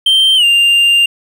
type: tone with pitch glide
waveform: triangle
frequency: 3136 to 2794 Hz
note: G7 to F7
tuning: 0 to 0 cents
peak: -5 dBFS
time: 0.06-1.06 s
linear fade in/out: 5 ms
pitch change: -200 cents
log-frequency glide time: 0.36-0.44 s
effects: none